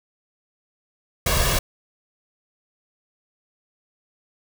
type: noise with comb filter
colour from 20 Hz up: pink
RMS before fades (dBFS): -20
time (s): 1.26-1.59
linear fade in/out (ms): 5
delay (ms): 1.8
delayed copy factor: +0.7
effects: none